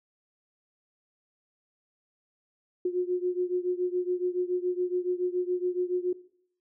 sine beating tone pair, 358.1 / 365.2 Hz, F4 / F#4, +43 / -23 cents, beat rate 7.1 Hz, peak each -27 / -30 dBFS, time 2.85-6.13 s, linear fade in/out 5 ms, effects noise-tail reverb RT60 0.6 s tail -17 dB re dry

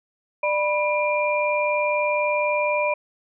sine tone cluster, 596 / 984 / 2388 Hz, D5 / B5 / D7, +25 / -7 / +28 cents, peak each -22 / -25 / -25 dBFS, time 0.43-2.94 s, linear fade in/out 5 ms, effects none

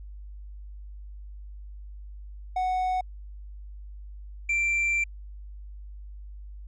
triangle tone pair in turn, 740 / 2354 Hz, F#5 / D7, 0 / +3 cents, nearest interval octave + minor sixth, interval 2003 cents, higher second, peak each -22 / -21 dBFS, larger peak second, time 2.56-3.01 / 4.49-5.04 s, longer second, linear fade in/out 5 ms, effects added 50 Hz sine -39 dBFS peak until 6.67 s + resampled to 22050 Hz

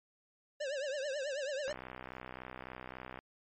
square tone with vibrato, 560 Hz, C#5, 18 cents sharp, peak -36 dBFS, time 0.6-1.73 s, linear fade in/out 10 ms, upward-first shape triangle, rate 9.2 Hz, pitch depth 160 cents each way
click train, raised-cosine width 0.5 ms, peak -29 dBFS, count 97, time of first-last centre 1.68-3.189 s, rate 63.6 Hz
effects MP3 32 kbps

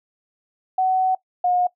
sine tone pair in turn, 750 / 719.2 Hz, F#5 / F#5, +23 / -49 cents, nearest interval minor second, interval 72 cents, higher first, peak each -16 dBFS, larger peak neither, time 0.78-1.15 / 1.44-1.67 s, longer first, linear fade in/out 5 ms, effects noise-tail reverb RT60 0.1 s tail -20 dB re dry

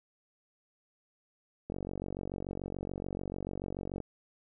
click train, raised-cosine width 2 ms, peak -24 dBFS, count 109, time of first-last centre 1.7-4.003 s, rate 46.9 Hz, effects none

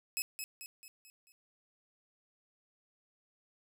10% pulse tone with echo, 2574 Hz, E7, 42 cents flat, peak -24 dBFS, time 0.17-0.22 s, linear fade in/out 0 ms, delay 220 ms, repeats 5, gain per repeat -6 dB, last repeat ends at 1.32 s, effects none

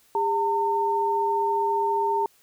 sine tone pair together, 404.2 / 907.4 Hz, G#4 / A#5, -47 / -47 cents, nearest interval octave + major second, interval 1400 cents, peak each -26 / -22 dBFS, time 0.15-2.26 s, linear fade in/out 2 ms, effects white hiss -60 dBFS RMS until 2.42 s

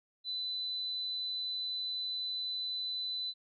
sine tone, 4004 Hz, B7, 23 cents sharp, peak -34 dBFS, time 0.24-3.34 s, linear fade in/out 50 ms, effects none

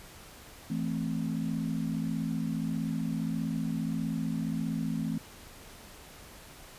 sine chord, A minor, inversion second, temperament equal, 164.81 / 220 / 261.6 Hz, E3 / A3 / C4, 0 / 0 / 0 cents, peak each -33 / -33 / -35 dBFS, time 0.7-5.18 s, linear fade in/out 5 ms, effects pink hiss -50 dBFS RMS until 6.78 s + resampled to 32000 Hz

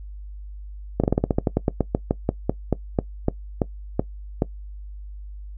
slowing click train, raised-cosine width 2 ms, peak -5 dBFS, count 22, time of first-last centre 1-4.421 s, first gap 37 ms, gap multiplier 1.13, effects noise-tail reverb RT60 0.1 s tail -19 dB re dry + added 50 Hz sine -34 dBFS peak until 5.57 s

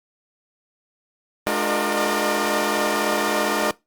15% pulse tone cluster, 212 / 300.2 / 359.3 / 467.8 / 604 Hz, G#3 / D4 / F4 / A#4 / D5, +36 / +38 / +49 / +6 / +48 cents, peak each -20 dBFS, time 1.47-3.71 s, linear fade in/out 0 ms, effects noise-tail reverb RT60 0.2 s tail -21 dB re dry + Opus 32 kbps

